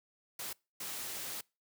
white noise bursts at uneven times, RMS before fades -41 dBFS, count 2, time 0.39-0.53 / 0.8-1.41 s, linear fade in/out 5 ms, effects noise-tail reverb RT60 0.3 s tail -26 dB re dry + high-pass 100 Hz 12 dB/octave

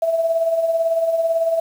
sine tone with tremolo, 659.3 Hz, E5, in tune, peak -13 dBFS, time 0.02-1.6 s, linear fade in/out 5 ms, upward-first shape triangle, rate 18 Hz, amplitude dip 60%, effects 7-bit

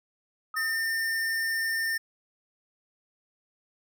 sine tone with exponential decay, 1266 Hz, D#6, 30 cents sharp, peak -32 dBFS, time 0.54-0.93 s, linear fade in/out 2 ms, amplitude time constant 83 ms
square tone, 1807 Hz, A6, 46 cents sharp, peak -27 dBFS, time 0.56-1.98 s, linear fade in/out 10 ms
effects none

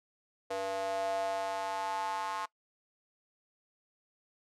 square tone with high-pass filter sweep, 96.9 Hz, G2, 20 cents flat, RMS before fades -35 dBFS, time 0.5-2.46 s, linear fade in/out 10 ms, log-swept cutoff 560 to 990 Hz, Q 5.9, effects noise-tail reverb RT60 0.1 s tail -21 dB re dry + low-pass 9000 Hz 12 dB/octave

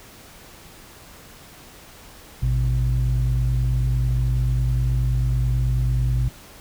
sine tone pair together, 55.64 / 124.9 Hz, A1 / B2, +20 / +20 cents, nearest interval octave + major second, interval 1400 cents, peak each -19 dBFS, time 2.42-6.29 s, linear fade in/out 10 ms, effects tanh soft clip ceiling -13 dBFS + pink hiss -45 dBFS RMS until 6.6 s

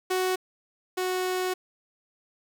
sawtooth tone pair in turn, 370.8 / 368.5 Hz, F#4 / F#4, +4 / -7 cents, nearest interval unison, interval 11 cents, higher first, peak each -20 / -22 dBFS, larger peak first, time 0.1-0.36 / 0.97-1.54 s, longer second, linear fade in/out 10 ms, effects 8-bit

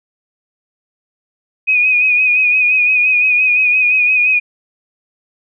sine tone with vibrato, 2489 Hz, D#7, in tune, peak -9 dBFS, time 1.67-4.4 s, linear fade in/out 20 ms, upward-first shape sine, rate 5.8 Hz, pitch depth 40 cents each way, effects none

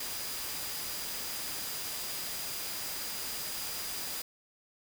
sine tone in noise, 4893 Hz, D#8, 30 cents flat, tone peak -44 dBFS, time 0-4.22 s, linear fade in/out 5 ms, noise white, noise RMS -38 dBFS, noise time 0-4.22 s, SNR -9 dB, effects none

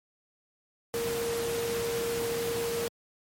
sine tone in noise, 466.2 Hz, A#4, in tune, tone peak -29 dBFS, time 0.94-2.88 s, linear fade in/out 0 ms, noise pink, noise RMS -35 dBFS, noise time 0.94-2.88 s, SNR +3 dB, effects high-pass 100 Hz 12 dB/octave + MP3 64 kbps

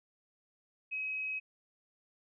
sine tone, 2545 Hz, D#7, 39 cents sharp, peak -34 dBFS, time 0.91-1.4 s, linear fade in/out 20 ms, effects none

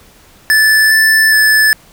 square tone with pitch steps, 1747 / 1759 / 1739 Hz, A6 / A6 / A6, -13 / -1 / -21 cents, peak -7 dBFS, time 0.5-1.73 s, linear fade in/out 0 ms, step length 410 ms, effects pink hiss -44 dBFS RMS until 1.92 s

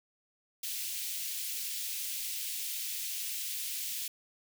white high-pass noise, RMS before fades -37 dBFS, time 0.63-4.08 s, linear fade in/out 5 ms, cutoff 2400 Hz, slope 24 dB/octave, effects none

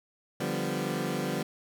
20% pulse chord, G dominant seventh, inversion second, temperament equal, 146.83 / 174.61 / 196 / 246.9 Hz, D3 / F3 / G3 / B3, 0 / 0 / 0 / 0 cents, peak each -30 dBFS, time 0.4-1.43 s, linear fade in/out 5 ms, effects none

